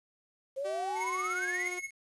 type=exponential sweep; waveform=sine; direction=up; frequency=523.3 to 2217 Hz; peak=-32 dBFS; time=0.56-1.71 s; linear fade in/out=20 ms
type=tone with pitch glide; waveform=sawtooth; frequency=384.1 to 358.4 Hz; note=G4 to F4; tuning=-35 to +45 cents; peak=-35 dBFS; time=0.64-1.8 s; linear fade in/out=20 ms; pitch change=-120 cents; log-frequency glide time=0.74-1.53 s
type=tone with tremolo; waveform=square; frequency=2181 Hz; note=C#7; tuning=29 cents flat; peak=-34 dBFS; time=0.95-1.91 s; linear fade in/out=50 ms; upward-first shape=sine; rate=17 Hz; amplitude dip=75%
effects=resampled to 24000 Hz + 10-bit